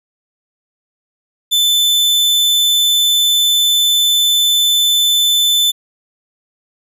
40% pulse tone, 3520 Hz, A7, in tune, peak -9 dBFS, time 1.51-5.72 s, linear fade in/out 20 ms, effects none

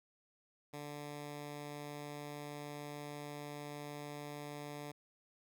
10% pulse tone, 146.5 Hz, D3, 4 cents flat, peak -36 dBFS, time 0.73-4.92 s, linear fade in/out 10 ms, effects none

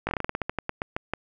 slowing click train, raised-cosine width 0.5 ms, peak -12 dBFS, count 16, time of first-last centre 0.07-1.136 s, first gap 19 ms, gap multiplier 1.17, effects none

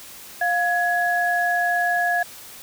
sine tone pair together, 703.8 / 1677 Hz, F5 / G#6, +13 / +16 cents, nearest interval octave + minor third, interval 1503 cents, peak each -21 dBFS, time 0.41-2.23 s, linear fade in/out 5 ms, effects white hiss -41 dBFS RMS until 2.62 s

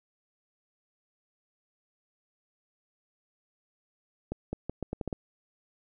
accelerating click train, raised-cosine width 2 ms, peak -19 dBFS, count 8, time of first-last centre 4.32-5.128 s, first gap 210 ms, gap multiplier 0.79, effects none

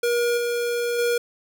square tone with level steps, 477 Hz, A#4, 40 cents sharp, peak -20 / -23 / -20 dBFS, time 0.03-1.18 s, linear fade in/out 5 ms, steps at 0.37 / 0.98 s, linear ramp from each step 10 ms, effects none

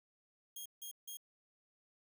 5% pulse tone bursts, 3249 Hz, G#7, 39 cents flat, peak -36 dBFS, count 3, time 0.56-1.171 s, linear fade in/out 5 ms, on 97 ms, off 160 ms, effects none

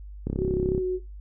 click train, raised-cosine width 3 ms, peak -15 dBFS, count 18, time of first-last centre 0.27-0.779 s, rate 33.4 Hz
sine tone with vibrato, 370 Hz, F#4, in tune, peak -23 dBFS, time 0.37-1 s, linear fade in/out 50 ms, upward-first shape square, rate 3.3 Hz, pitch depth 9 cents each way
effects noise-tail reverb RT60 0.2 s tail -18 dB re dry + added 50 Hz sine -38 dBFS peak until 1.2 s

